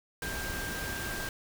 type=tone in noise; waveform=sine; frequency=1588 Hz; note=G6; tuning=22 cents sharp; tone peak=-38 dBFS; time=0.22-1.29 s; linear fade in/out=2 ms; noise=pink; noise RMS=-37 dBFS; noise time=0.22-1.29 s; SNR=-4 dB; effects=none